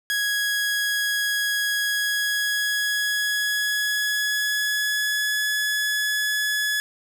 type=tone with pitch glide; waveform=sawtooth; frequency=1663 to 1698.9 Hz; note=G#6 to G#6; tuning=+2 to +39 cents; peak=-18 dBFS; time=0.1-6.8 s; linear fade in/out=0 ms; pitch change=+37 cents; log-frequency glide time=1.8-5.43 s; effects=none